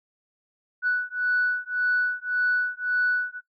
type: beating tone pair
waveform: sine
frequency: 1480 / 1481.8 Hz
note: F#6 / F#6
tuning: 0 / +2 cents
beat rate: 1.8 Hz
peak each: -24 / -24 dBFS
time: 0.82-3.41 s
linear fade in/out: 50 ms
effects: noise-tail reverb RT60 0.1 s tail -18 dB re dry + tanh soft clip ceiling -15 dBFS